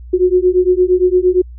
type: beating tone pair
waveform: sine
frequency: 360 / 368.7 Hz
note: F#4 / F#4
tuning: -47 / -6 cents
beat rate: 8.7 Hz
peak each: -12 dBFS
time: 0.13-1.42 s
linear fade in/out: 10 ms
effects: added 60 Hz sine -30 dBFS peak until 1.58 s